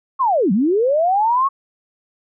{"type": "linear two-way sweep", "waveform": "sine", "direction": "down then up", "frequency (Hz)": [1118, 175.3, 1118], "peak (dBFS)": -13, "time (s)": [0.19, 1.49], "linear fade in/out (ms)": 20, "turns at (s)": 0.52, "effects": []}